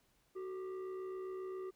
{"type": "tone with frequency modulation", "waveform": "sine", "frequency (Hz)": 374.8, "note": "F#4", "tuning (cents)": 22, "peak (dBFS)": -38, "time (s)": [0.35, 1.71], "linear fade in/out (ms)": 20, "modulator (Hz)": 817, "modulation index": 0.41, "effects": ["tanh soft clip ceiling -40 dBFS", "pink hiss -74 dBFS RMS until 1.75 s"]}